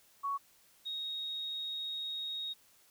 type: tone pair in turn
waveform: sine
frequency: 1116 / 3754 Hz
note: C#6 / A#7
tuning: +11 / +11 cents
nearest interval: octave + major sixth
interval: 2100 cents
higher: second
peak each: -32 / -36 dBFS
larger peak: first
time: 0.23-0.38 / 0.85-2.54 s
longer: second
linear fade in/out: 20 ms
effects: white hiss -65 dBFS RMS until 2.9 s